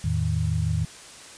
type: tone cluster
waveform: sine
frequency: 83.2 / 110.1 / 156.2 Hz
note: E2 / A2 / D#3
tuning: +17 / +2 / +7 cents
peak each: -26 dBFS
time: 0.04-0.85 s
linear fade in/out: 5 ms
effects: white hiss -44 dBFS RMS until 1.37 s + resampled to 22050 Hz